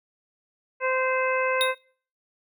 harmonic tone, 518 Hz, C5, 17 cents flat, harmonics 1 / 2 / 3 / 4 / 5, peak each -25 / -28 / -30 / -31 / -32 dBFS, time 0.8-1.75 s, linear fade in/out 50 ms
square tone with exponential decay, 3729 Hz, A#7, in tune, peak -19 dBFS, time 1.61-1.78 s, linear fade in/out 0 ms, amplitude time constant 36 ms
effects noise-tail reverb RT60 0.5 s tail -25 dB re dry

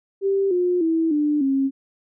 sine tone with pitch steps, 392 / 357.4 / 325.8 / 297.1 / 270.9 Hz, G4 / F4 / E4 / D4 / C#4, 0 / +40 / -20 / +20 / -40 cents, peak -17 dBFS, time 0.21-1.71 s, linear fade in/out 50 ms, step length 300 ms, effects none

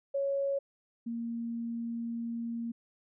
sine tone pair in turn, 554.4 / 232.6 Hz, C#5 / A#3, 0 / -4 cents, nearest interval octave + minor third, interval 1504 cents, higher first, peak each -28 / -33 dBFS, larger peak first, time 0.14-0.59 / 1.06-2.72 s, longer second, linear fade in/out 10 ms, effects none

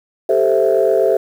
sine chord, A minor seventh, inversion third, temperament equal, 392 / 440 / 523.3 / 659.3 Hz, G4 / A4 / C5 / E5, 0 / 0 / 0 / 0 cents, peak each -16 dBFS, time 0.29-1.17 s, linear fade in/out 5 ms, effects tanh soft clip ceiling -3 dBFS + 7-bit

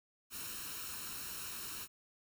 white noise with comb filter, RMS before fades -44 dBFS, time 0.3-1.88 s, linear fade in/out 50 ms, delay 0.73 ms, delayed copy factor +0.65, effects none

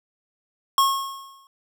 square tone with exponential decay, 1089 Hz, C#6, 31 cents flat, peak -14 dBFS, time 0.78-1.47 s, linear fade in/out 1 ms, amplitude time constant 150 ms, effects none

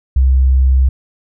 sine tone, 65.41 Hz, C2, in tune, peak -7 dBFS, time 0.16-0.89 s, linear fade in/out 5 ms, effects none

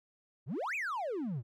triangle exponential two-way sweep, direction up then down, 104.9 to 2637 to 104.9 Hz, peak -31 dBFS, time 0.46-1.43 s, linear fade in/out 50 ms, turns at 0.75 s, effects tanh soft clip ceiling -27 dBFS

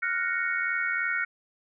sine chord, Gb major seventh, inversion third, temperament equal, 1396.9 / 1480 / 1864.7 / 2217 Hz, F6 / Gb6 / Bb6 / Db7, 0 / 0 / 0 / 0 cents, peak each -31 dBFS, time 0.02-1.25 s, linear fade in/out 10 ms, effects none

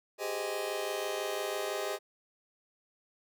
sawtooth chord, Ab major seventh, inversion third, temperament just, 389.3 / 415.3 / 519.1 / 623 Hz, G4 / Ab4 / C5 / Eb5, -12 / 0 / -14 / +2 cents, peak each -35 / -34 / -36 / -33 dBFS, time 0.18-1.99 s, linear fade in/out 50 ms, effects none

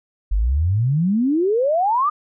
sine exponential sweep, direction up, 45.41 to 1244.5 Hz, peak -15 dBFS, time 0.31-2.1 s, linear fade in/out 10 ms, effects none

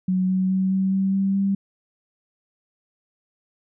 sine tone with pitch steps, 185.3 / 187.13 / 188.98 / 190.84 / 192.72 / 194.62 / 196.55 Hz, F#3 / F#3 / F#3 / G3 / G3 / G3 / G3, +3 / +20 / +37 / -46 / -29 / -12 / +5 cents, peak -18 dBFS, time 0.08-1.55 s, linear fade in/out 5 ms, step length 210 ms, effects none

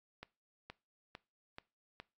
accelerating click train, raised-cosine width 0.3 ms, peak -30 dBFS, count 5, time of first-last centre 0.23-2 s, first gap 470 ms, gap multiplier 0.96, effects noise-tail reverb RT60 0.3 s tail -21 dB re dry + AAC 48 kbps

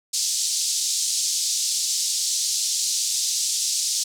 white band-pass noise, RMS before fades -24 dBFS, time 0.13-4.04 s, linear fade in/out 10 ms, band 4300 to 7800 Hz, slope 24 dB/octave, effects none

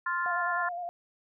harmonic tone, 349.2 Hz, F4, in tune, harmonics 3 / 4 / 5, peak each -31 / -32 / -33 dBFS, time 0.06-0.69 s, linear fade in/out 5 ms
sine tone with vibrato, 702 Hz, F5, 9 cents sharp, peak -33 dBFS, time 0.26-0.89 s, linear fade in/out 0 ms, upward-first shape square, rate 9.7 Hz, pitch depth 30 cents each way
effects none

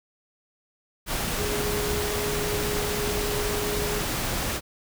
sine tone in noise, 415.3 Hz, G#4, in tune, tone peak -29 dBFS, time 1.36-4.03 s, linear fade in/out 50 ms, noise pink, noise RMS -28 dBFS, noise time 1.06-4.61 s, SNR -4 dB, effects none

